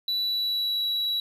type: tone with pitch glide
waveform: triangle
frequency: 3951 to 3908 Hz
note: B7 to B7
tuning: 0 to -19 cents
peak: -23 dBFS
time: 0.08-1.2 s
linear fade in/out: 2 ms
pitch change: -19 cents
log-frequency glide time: 0.2-0.86 s
effects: none